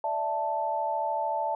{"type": "chord", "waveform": "sine", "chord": "D suspended second", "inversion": "none", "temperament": "just", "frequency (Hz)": [587.3, 660.7, 881], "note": ["D5", "E5", "A5"], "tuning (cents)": [0, 4, 2], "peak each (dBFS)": [-34, -32, -28], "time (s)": [0.04, 1.55], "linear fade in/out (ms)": 2, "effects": []}